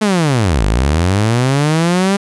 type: linear two-way sweep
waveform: sawtooth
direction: down then up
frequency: 220 to 47.63 to 201.5 Hz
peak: -7 dBFS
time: 0.01-2.17 s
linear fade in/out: 10 ms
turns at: 0.64 s
effects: resampled to 24000 Hz